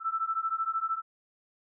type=beating tone pair; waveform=sine; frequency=1318 / 1331 Hz; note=E6 / E6; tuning=-1 / +16 cents; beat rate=13 Hz; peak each=-31 dBFS; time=0-1.02 s; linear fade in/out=50 ms; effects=none